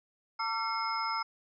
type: tone cluster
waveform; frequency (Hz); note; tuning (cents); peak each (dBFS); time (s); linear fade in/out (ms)
sine; 904 / 1155 / 1357 / 2157 / 5140; A5 / D6 / E6 / C#7 / E8; +47 / -29 / +50 / -48 / -45; -35 / -39 / -34 / -40 / -39; 0.39-1.23; 10
effects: none